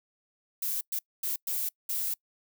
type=noise bursts at uneven times; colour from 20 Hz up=violet; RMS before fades=-31 dBFS; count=5; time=0.62-0.81 / 0.92-0.99 / 1.23-1.36 / 1.47-1.69 / 1.89-2.14 s; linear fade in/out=5 ms; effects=noise-tail reverb RT60 0.1 s tail -25 dB re dry